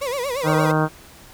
35% pulse tone with vibrato, 523.3 Hz, C5, in tune, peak -21 dBFS, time 0.01-0.72 s, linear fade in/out 10 ms, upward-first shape sine, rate 8.6 Hz, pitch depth 160 cents each way
harmonic tone, 155.56 Hz, D#3, in tune, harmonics 1 / 2 / 3 / 4 / 5 / 6 / 7 / 8 / 9 / 10, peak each -20 / -23 / -25 / -26 / -27 / -28 / -28 / -29 / -30 / -30 dBFS, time 0.43-0.89 s, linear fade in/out 50 ms
effects pink hiss -45 dBFS RMS until 1.33 s

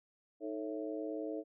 harmonic tone with a mistuned harmonic, 110 Hz, A2, in tune, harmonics 3 / 4 / 5 / 6, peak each -40 / -42 / -44 / -46 dBFS, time 0.4-1.44 s, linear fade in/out 50 ms, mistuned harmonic 3, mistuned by -94 cents, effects none

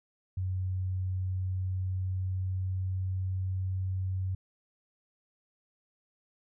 sine tone with pitch glide, 93 to 93.86 Hz, F#2 to F#2, +9 to +25 cents, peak -29 dBFS, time 0.37-4.35 s, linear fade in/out 5 ms, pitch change +16 cents, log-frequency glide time 1.12-3.76 s, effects none

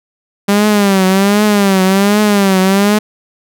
sawtooth tone with vibrato, 199 Hz, G3, 26 cents sharp, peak -4 dBFS, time 0.48-2.99 s, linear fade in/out 10 ms, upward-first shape triangle, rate 1.3 Hz, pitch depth 120 cents each way, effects none

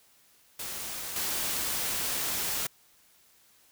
white noise with level steps, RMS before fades -37 / -31 dBFS, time 0.59-2.67 s, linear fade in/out 5 ms, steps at 1.16 s, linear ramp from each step 2 ms, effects white hiss -62 dBFS RMS until 3.71 s

